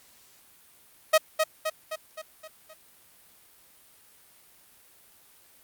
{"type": "tone with echo", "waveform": "sawtooth", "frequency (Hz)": 630, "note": "D#5", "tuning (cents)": 21, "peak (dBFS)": -12, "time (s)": [1.13, 1.18], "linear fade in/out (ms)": 10, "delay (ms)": 260, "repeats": 6, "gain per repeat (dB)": -5, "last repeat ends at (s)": 2.74, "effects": ["white hiss -57 dBFS RMS until 5.63 s", "Opus 48 kbps"]}